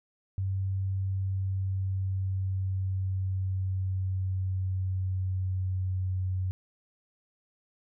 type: tone with pitch glide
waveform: sine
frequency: 96 to 93.05 Hz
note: G2 to F#2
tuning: -36 to +10 cents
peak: -27 dBFS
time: 0.38-6.51 s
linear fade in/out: 0 ms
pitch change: -54 cents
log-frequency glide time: 0.94-6.18 s
effects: none